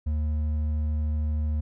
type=tone with hard clipping; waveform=triangle; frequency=76.1 Hz; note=D#2; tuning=38 cents flat; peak=-25 dBFS; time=0.06-1.61 s; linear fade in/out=10 ms; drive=8 dB; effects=none